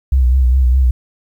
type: tone with vibrato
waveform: sine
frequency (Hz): 63.8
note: C2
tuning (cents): -43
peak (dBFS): -8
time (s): 0.12-0.91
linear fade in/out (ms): 5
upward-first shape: sine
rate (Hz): 4.9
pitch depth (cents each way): 71
effects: 8-bit